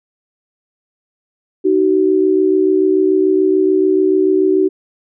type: tone pair together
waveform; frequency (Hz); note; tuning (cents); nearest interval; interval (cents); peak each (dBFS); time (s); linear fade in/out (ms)
sine; 311.1 / 378; D#4 / F#4; 0 / +37; minor third; 337; -15 / -11; 1.64-4.69; 20
effects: none